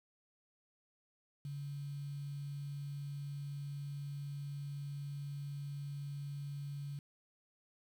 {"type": "tone with quantisation", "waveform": "sine", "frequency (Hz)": 142.4, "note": "C#3", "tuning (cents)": 47, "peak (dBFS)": -40, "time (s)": [1.45, 6.99], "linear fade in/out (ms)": 2, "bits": 10, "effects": []}